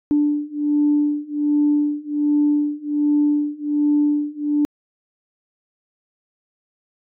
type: beating tone pair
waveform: sine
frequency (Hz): 293.7 / 295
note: D4 / D4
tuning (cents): 0 / +8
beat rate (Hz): 1.3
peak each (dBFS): -19 / -18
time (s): 0.11-4.65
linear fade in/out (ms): 0
effects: tanh soft clip ceiling -8 dBFS